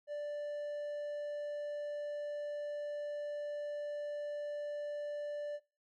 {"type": "tone", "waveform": "triangle", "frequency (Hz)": 587.3, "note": "D5", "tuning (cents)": 0, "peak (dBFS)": -35, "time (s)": [0.07, 5.6], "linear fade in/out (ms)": 50, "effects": ["noise-tail reverb RT60 0.4 s tail -25 dB re dry", "MP3 48 kbps"]}